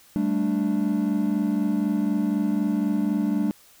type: chord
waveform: triangle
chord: G suspended second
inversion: none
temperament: equal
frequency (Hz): 196 / 220 / 293.7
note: G3 / A3 / D4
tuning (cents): 0 / 0 / 0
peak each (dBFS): -23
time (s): 0.16-3.51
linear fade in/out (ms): 0
effects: tanh soft clip ceiling -10 dBFS + white hiss -54 dBFS RMS until 3.8 s